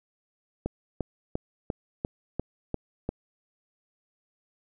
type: click train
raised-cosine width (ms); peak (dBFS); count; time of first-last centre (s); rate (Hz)
2; -15; 8; 0.66-3.091; 2.88
effects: none